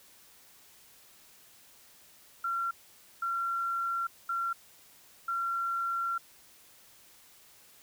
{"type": "tone bursts at uneven times", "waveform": "sine", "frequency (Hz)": 1368, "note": "F6", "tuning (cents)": -36, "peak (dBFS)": -29, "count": 4, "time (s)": [[2.44, 2.71], [3.22, 4.07], [4.29, 4.53], [5.28, 6.18]], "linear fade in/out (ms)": 5, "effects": ["white hiss -58 dBFS RMS until 7.82 s"]}